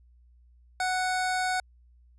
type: tone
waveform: 25% pulse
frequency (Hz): 740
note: F#5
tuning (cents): 0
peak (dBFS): -22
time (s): 0.8-1.6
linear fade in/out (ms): 2
effects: added 60 Hz sine -55 dBFS peak until 2.18 s + resampled to 24000 Hz